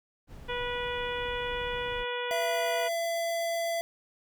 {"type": "noise", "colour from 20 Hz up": "brown", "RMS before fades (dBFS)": -44, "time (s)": [0.27, 2.06], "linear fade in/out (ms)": 50}
{"type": "harmonic tone", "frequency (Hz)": 488.3, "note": "B4", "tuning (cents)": -20, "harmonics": [1, 2, 3, 4, 5, 6, 7], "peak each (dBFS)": [-34, -37, -39, -40, -41, -42, -42], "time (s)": [0.48, 2.89], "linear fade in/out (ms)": 20}
{"type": "tone", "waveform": "square", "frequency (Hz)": 673, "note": "E5", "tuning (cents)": 36, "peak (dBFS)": -29, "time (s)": [2.31, 3.81], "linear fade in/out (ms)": 0}
{"effects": []}